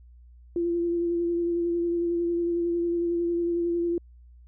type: tone with vibrato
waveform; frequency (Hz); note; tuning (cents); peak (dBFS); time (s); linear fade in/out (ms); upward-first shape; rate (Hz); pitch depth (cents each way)
sine; 342.7; F4; -33; -23; 0.56-3.98; 2; sine; 11; 18
effects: added 60 Hz sine -48 dBFS peak until 4.47 s